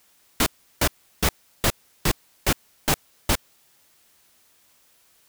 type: noise bursts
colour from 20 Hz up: pink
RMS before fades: -19 dBFS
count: 8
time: 0.4-3.354 s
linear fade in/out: 2 ms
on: 63 ms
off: 350 ms
effects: white hiss -60 dBFS RMS until 5.28 s